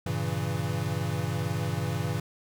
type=chord; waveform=square; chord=G diminished seventh; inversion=none; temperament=equal; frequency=98 / 116.54 / 138.59 / 164.81 Hz; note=G2 / Bb2 / Db3 / Fb3; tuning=0 / 0 / 0 / 0 cents; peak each=-34 dBFS; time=0.06-2.2 s; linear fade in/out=5 ms; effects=none